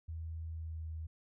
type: tone with pitch glide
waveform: sine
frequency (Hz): 81.1 to 79.89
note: E2 to D#2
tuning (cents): -28 to +46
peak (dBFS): -39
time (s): 0.08-1.07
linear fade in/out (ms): 10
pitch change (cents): -26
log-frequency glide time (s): 0.48-0.89
effects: none